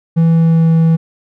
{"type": "tone with pitch glide", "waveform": "triangle", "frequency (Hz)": [164.81, 163.2], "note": ["E3", "E3"], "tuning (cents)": [0, -17], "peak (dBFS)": -5, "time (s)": [0.16, 0.97], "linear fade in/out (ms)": 20, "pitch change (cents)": -17, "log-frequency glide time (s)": [0.3, 0.72], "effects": []}